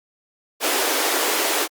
pink high-pass noise, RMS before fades -21 dBFS, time 0.6-1.68 s, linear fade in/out 50 ms, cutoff 300 Hz, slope 48 dB/octave, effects Opus 48 kbps

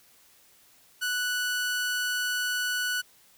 sawtooth tone, 1480 Hz, F#6, in tune, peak -23 dBFS, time 1.01-3.02 s, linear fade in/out 20 ms, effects white hiss -59 dBFS RMS until 3.37 s

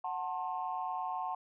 sine chord, F# diminished, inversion none, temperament just, 740 / 888 / 1065.6 Hz, F#5 / A5 / C6, 0 / +16 / +31 cents, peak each -37 / -38 / -39 dBFS, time 0.04-1.35 s, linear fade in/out 5 ms, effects tanh soft clip ceiling -25 dBFS

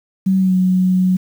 sine tone with pitch glide, 190.2 to 184.57 Hz, F#3 to F#3, +48 to -4 cents, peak -11 dBFS, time 0.26-1.17 s, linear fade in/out 10 ms, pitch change -52 cents, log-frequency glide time 0.37-0.55 s, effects 7-bit

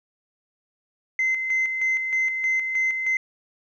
sine tone with tremolo, 2064 Hz, C7, 24 cents flat, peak -18 dBFS, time 1.19-3.17 s, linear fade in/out 2 ms, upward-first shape square, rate 3.2 Hz, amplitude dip 50%, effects tanh soft clip ceiling -16 dBFS

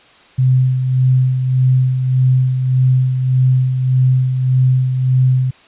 sine tone with tremolo, 128.9 Hz, C3, 26 cents flat, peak -8 dBFS, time 0.38-5.51 s, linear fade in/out 10 ms, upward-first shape sine, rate 1.7 Hz, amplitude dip 50%, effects white hiss -46 dBFS RMS until 5.67 s + resampled to 8000 Hz

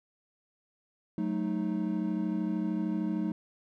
triangle chord, D# diminished, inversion first, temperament equal with one note detuned, 185 / 218.2 / 311.1 Hz, F#3 / A3 / D#4, 0 / -14 / 0 cents, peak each -31 dBFS, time 1.18-3.32 s, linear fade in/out 2 ms, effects none

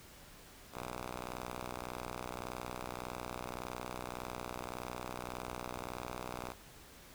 5% pulse ring-modulated tone, 61.74 Hz, B1, in tune, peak -27 dBFS, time 0.72-6.55 s, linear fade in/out 50 ms, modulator 607 Hz, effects pink hiss -56 dBFS RMS until 7.14 s

